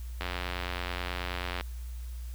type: click train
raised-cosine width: 0.3 ms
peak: -17 dBFS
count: 126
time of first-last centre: 0.21-1.61 s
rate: 89.3 Hz
effects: added 60 Hz sine -36 dBFS peak until 2.34 s + white hiss -56 dBFS RMS until 2.34 s